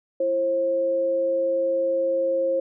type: tone pair together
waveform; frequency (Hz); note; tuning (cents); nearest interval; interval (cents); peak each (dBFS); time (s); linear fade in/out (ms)
sine; 336.5 / 534.2; E4 / C5; +36 / +36; minor sixth; 800; -31 / -20; 0.2-2.6; 5
effects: none